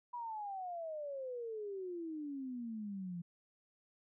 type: exponential sweep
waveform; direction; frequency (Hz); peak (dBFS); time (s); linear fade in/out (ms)
sine; down; 983 to 168.9; -40; 0.13-3.22; 10
effects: none